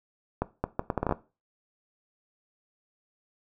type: accelerating click train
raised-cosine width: 1 ms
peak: -12 dBFS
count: 10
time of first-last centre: 0.42-1.124 s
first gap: 220 ms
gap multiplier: 0.7
effects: noise-tail reverb RT60 0.3 s tail -17 dB re dry